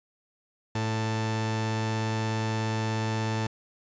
sawtooth tone pair together, 110.4 / 441.6 Hz, A2 / A4, +6 / +6 cents, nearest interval 2 octaves, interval 2400 cents, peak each -23 / -28 dBFS, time 0.75-3.47 s, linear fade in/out 5 ms, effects resampled to 16000 Hz

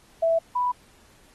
sine tone pair in turn, 659.3 / 987.8 Hz, E5 / B5, 0 / 0 cents, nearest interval perfect fifth, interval 700 cents, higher second, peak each -18 / -21 dBFS, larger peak first, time 0.22-0.39 / 0.55-0.72 s, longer neither, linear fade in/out 10 ms, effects pink hiss -57 dBFS RMS until 1.34 s + AAC 32 kbps

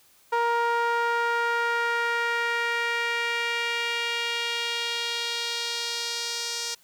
sawtooth tone with band-pass filter sweep, 469.6 Hz, A#4, 13 cents sharp, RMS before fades -27 dBFS, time 0.32-6.75 s, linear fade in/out 10 ms, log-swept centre 1000 to 5500 Hz, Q 1.8, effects white hiss -59 dBFS RMS until 6.83 s

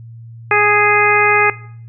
harmonic tone, 415.3 Hz, G#4, in tune, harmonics 1 / 2 / 3 / 4 / 5 / 6, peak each -17 / -17 / -17 / -17 / -17 / -17 dBFS, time 0.51-1.5 s, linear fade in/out 2 ms, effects noise-tail reverb RT60 0.6 s tail -19 dB re dry + added 115 Hz sine -32 dBFS peak until 1.88 s

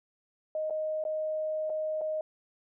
sine tone with dropouts, 622.3 Hz, D#5, in tune, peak -29 dBFS, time 0.55-2.21 s, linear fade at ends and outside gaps 2 ms, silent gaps 0.699-0.706 / 1.039-1.051 / 1.697-1.701 / 2.011-2.015 s, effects none

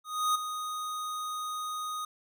square tone with ADSR envelope, 1243 Hz, D#6, 2 cents flat, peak -24 dBFS, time 0.04-2.05 s, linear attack 310 ms, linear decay 11 ms, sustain -10 dB, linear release 4 ms, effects none

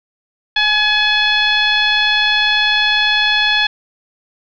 sine tone with frequency modulation, 2546 Hz, D#7, 39 cents sharp, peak -11 dBFS, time 0.56-3.67 s, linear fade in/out 5 ms, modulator 852 Hz, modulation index 1.7, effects none

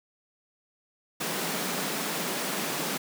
pink high-pass noise, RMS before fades -31 dBFS, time 1.2-2.98 s, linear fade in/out 10 ms, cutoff 150 Hz, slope 96 dB/octave, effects none

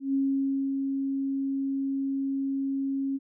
sine tone with ADSR envelope, 272.5 Hz, C#4, 29 cents flat, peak -22 dBFS, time 0-3.19 s, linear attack 140 ms, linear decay 580 ms, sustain -4 dB, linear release 33 ms, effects none

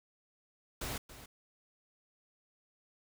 pink noise with echo, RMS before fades -39 dBFS, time 0.81-0.98 s, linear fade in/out 5 ms, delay 280 ms, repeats 1, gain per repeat -13 dB, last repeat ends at 1.26 s, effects none

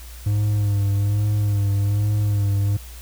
triangle tone with vibrato, 102.4 Hz, G#2, 24 cents flat, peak -15 dBFS, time 0.26-2.77 s, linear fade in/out 5 ms, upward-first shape sine, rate 1.2 Hz, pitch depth 42 cents each way, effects added 60 Hz sine -36 dBFS peak until 3.01 s + white hiss -44 dBFS RMS until 3.01 s

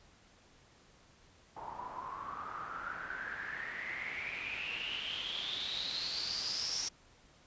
white noise with low-pass filter sweep, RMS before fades -40 dBFS, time 1.56-6.89 s, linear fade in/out 10 ms, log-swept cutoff 880 to 5700 Hz, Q 10, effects pink hiss -63 dBFS RMS until 7.46 s + resampled to 16000 Hz

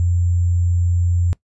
sine tone with sample-and-hold, 87.31 Hz, F2, in tune, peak -14 dBFS, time 0-1.33 s, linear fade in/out 0 ms, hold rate 7350 Hz, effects noise-tail reverb RT60 0.1 s tail -20 dB re dry + resampled to 24000 Hz

